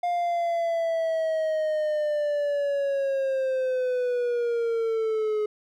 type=linear sweep; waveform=triangle; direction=down; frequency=706 to 421.4 Hz; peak=-21 dBFS; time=0.03-5.46 s; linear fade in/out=5 ms; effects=none